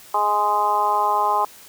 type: harmonic tone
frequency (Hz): 207.7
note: G#3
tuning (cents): 0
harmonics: 2 / 3 / 4 / 5 / 6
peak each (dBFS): -30 / -29 / -20 / -20 / -27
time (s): 0.14-1.45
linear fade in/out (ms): 5
effects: white hiss -45 dBFS RMS until 1.68 s